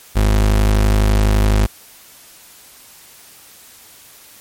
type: tone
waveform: 35% pulse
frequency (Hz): 51.91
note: G#1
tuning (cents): 0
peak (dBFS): -9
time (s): 0.15-1.67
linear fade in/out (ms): 20
effects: white hiss -43 dBFS RMS until 4.4 s + MP3 64 kbps